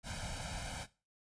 pink noise with comb filter, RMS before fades -42 dBFS, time 0.03-0.87 s, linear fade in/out 50 ms, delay 1.3 ms, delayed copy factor +1, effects noise-tail reverb RT60 0.3 s tail -17 dB re dry + resampled to 22050 Hz

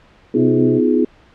sine chord, F half-diminished seventh, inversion second, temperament just, 251.4 / 314.3 / 349.2 / 419.1 Hz, Cb4 / Eb4 / F4 / Ab4, +31 / +18 / 0 / +16 cents, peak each -16 / -18 / -18 / -18 dBFS, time 0.34-1.05 s, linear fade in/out 5 ms
harmonic tone, 128.3 Hz, C3, 34 cents flat, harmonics 1 / 2 / 3 / 4 / 5, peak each -20 / -26 / -30 / -32 / -34 dBFS, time 0.35-0.81 s, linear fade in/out 50 ms
effects pink hiss -49 dBFS RMS until 1.34 s + low-pass 3000 Hz 12 dB/octave

